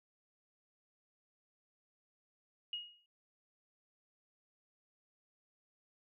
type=tone with exponential decay; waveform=sine; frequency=2879 Hz; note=F#7; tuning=48 cents flat; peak=-35 dBFS; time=2.73-3.06 s; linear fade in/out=2 ms; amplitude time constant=70 ms; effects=none